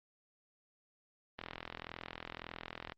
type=click train; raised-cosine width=0.3 ms; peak=-25 dBFS; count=65; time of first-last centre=1.39-2.921 s; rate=41.8 Hz; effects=low-pass 4000 Hz 12 dB/octave + Opus 24 kbps